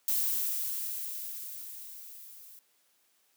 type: noise with level ramp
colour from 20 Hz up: violet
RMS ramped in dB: -28 to -52 dBFS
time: 0.08-2.59 s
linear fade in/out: 0 ms
effects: white hiss -70 dBFS RMS until 3.36 s + high-pass 200 Hz 12 dB/octave